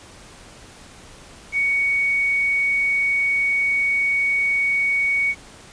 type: tone with quantisation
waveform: sine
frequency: 2235 Hz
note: C#7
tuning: 14 cents sharp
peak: -17 dBFS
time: 1.52-5.35 s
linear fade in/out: 50 ms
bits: 7
effects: pink hiss -44 dBFS RMS until 5.72 s + resampled to 22050 Hz